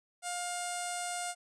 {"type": "tone with low-pass filter", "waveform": "sawtooth", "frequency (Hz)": 708, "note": "F5", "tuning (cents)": 23, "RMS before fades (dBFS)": -37, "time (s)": [0.22, 1.35], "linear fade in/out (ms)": 50, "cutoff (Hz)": 8600, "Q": 6.3, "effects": []}